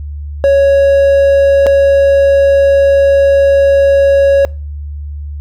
triangle tone with dropouts, 554.4 Hz, C#5, in tune, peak -3 dBFS, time 0.44-4.45 s, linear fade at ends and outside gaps 0 ms, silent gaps 1.662-1.667 s, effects noise-tail reverb RT60 0.4 s tail -25 dB re dry + added 73 Hz sine -20 dBFS peak until 5.4 s

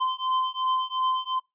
square beating tone pair, 1032 / 1034.8 Hz, C6 / C6, -24 / -19 cents, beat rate 2.8 Hz, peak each -28 dBFS, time 0-1.4 s, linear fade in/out 20 ms, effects noise-tail reverb RT60 0.2 s tail -23 dB re dry + resampled to 8000 Hz

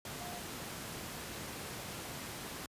sine tone in noise, 710 Hz, F5, 28 cents sharp, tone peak -46 dBFS, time 0.2-0.4 s, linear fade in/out 2 ms, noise pink, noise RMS -43 dBFS, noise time 0.05-2.66 s, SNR -6 dB, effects high-pass 80 Hz 12 dB/octave + resampled to 32000 Hz

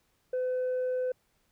sine tone with tanh clipping, 507 Hz, B4, 45 cents sharp, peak -28 dBFS, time 0.33-1.12 s, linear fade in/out 5 ms, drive 1 dB, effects pink hiss -72 dBFS RMS until 1.51 s

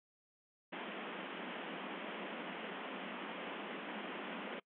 pink band-pass noise, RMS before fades -45 dBFS, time 0.72-4.6 s, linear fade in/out 10 ms, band 180 to 3300 Hz, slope 96 dB/octave, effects noise-tail reverb RT60 0.1 s tail -24 dB re dry

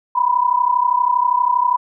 sine tone pair together, 970.5 / 1003 Hz, B5 / B5, -31 / +26 cents, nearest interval minor second, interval 57 cents, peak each -16 dBFS, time 0.15-1.77 s, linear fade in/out 10 ms, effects none

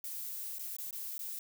violet noise with dropouts, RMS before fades -41 dBFS, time 0.04-1.39 s, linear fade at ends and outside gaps 1 ms, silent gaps 0.584-0.593 / 0.766-0.785 / 0.908-0.928 / 1.18-1.192 s, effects none

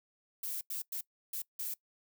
violet noise bursts at uneven times, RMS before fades -38 dBFS, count 5, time 0.43-0.61 / 0.7-0.82 / 0.92-1.01 / 1.33-1.42 / 1.59-1.74 s, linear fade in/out 5 ms, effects noise-tail reverb RT60 0.1 s tail -21 dB re dry

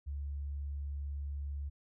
sine tone, 71.1 Hz, C#2, 45 cents sharp, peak -36 dBFS, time 0.06-1.7 s, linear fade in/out 20 ms, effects none

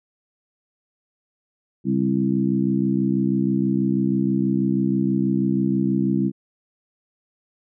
harmonic tone with a mistuned harmonic, 66.2 Hz, C2, 21 cents sharp, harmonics 2 / 3 / 4 / 5, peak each -26 / -21 / -23 / -25 dBFS, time 1.84-6.32 s, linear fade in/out 50 ms, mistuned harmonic 2, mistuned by +80 cents, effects none

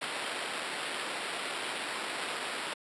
white noise with sample-and-hold, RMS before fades -36 dBFS, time 0.01-2.74 s, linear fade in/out 10 ms, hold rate 6300 Hz, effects high-pass 300 Hz 12 dB/octave + resampled to 24000 Hz

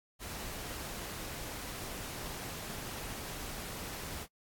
pink noise, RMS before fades -42 dBFS, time 0.19-4.27 s, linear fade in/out 50 ms, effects noise-tail reverb RT60 0.1 s tail -25 dB re dry + AAC 64 kbps

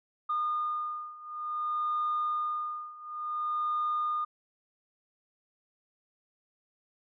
sine beating tone pair, 1219 / 1219.56 Hz, D#6 / D#6, -36 / -35 cents, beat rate 0.56 Hz, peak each -33 / -31 dBFS, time 0.29-4.25 s, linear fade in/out 10 ms, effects tanh soft clip ceiling -23 dBFS

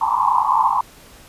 pink band-pass noise, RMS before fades -17 dBFS, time 0.01-0.81 s, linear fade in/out 5 ms, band 850 to 1100 Hz, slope 96 dB/octave, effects pink hiss -45 dBFS RMS until 1.28 s + resampled to 32000 Hz

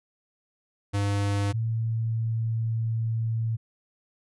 square / sine tone pair in turn, 100.8 / 113.14 Hz, G2 / A2, +49 / +49 cents, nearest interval major second, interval 200 cents, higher second, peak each -24 dBFS, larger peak neither, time 0.93-1.53 / 1.53-3.57 s, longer second, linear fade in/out 20 ms, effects resampled to 24000 Hz

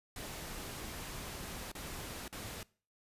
pink noise with dropouts, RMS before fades -44 dBFS, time 0.16-2.63 s, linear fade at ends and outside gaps 2 ms, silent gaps 1.717-1.751 / 2.28-2.326 s, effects noise-tail reverb RT60 0.4 s tail -22 dB re dry + resampled to 32000 Hz

